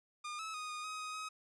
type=tone with pitch steps; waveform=sawtooth; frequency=1212 / 1297 / 1243 / 1229 / 1261 / 1253 / 1267 Hz; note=D#6 / E6 / D#6 / D#6 / D#6 / D#6 / D#6; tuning=-46 / -28 / -2 / -22 / +23 / +12 / +31 cents; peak=-37 dBFS; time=0.24-1.29 s; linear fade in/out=10 ms; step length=150 ms; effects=resampled to 22050 Hz